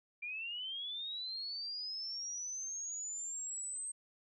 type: linear sweep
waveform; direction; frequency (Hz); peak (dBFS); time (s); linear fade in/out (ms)
sine; up; 2363 to 8350; -39; 0.22-3.92; 10
effects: none